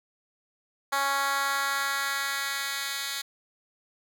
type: tone with high-pass filter sweep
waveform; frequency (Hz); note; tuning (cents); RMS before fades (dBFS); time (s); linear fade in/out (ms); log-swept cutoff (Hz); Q
10% pulse; 277.2; C#4; 0; -29; 0.92-3.22; 10; 920 to 2800; 1.3
effects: none